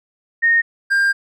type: tone pair in turn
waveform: sine / triangle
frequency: 1848 / 1597.9 Hz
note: A#6 / G6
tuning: -16 / +33 cents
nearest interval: minor third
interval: 251 cents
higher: first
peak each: -11 dBFS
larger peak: neither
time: 0.42-0.62 / 0.9-1.13 s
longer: second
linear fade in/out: 20 ms
effects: none